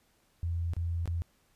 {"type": "tone with dropouts", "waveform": "sine", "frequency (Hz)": 84.7, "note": "E2", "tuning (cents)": 48, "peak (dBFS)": -29, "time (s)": [0.43, 1.22], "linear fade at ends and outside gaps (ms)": 0, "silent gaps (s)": [[0.735, 0.766], [1.057, 1.076]], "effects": ["pink hiss -69 dBFS RMS until 1.55 s", "resampled to 32000 Hz"]}